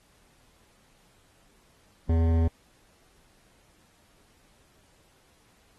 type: tone with hard clipping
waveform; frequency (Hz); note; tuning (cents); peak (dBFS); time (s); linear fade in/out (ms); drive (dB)
triangle; 82.41; E2; 0; -22; 2.09-2.48; 5; 18
effects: pink hiss -63 dBFS RMS until 5.78 s + AAC 32 kbps